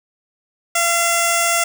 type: tone with notch filter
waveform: 5% pulse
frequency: 683 Hz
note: F5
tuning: 39 cents flat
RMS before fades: -17 dBFS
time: 0.75-1.64 s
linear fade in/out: 5 ms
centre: 4200 Hz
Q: 1
effects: none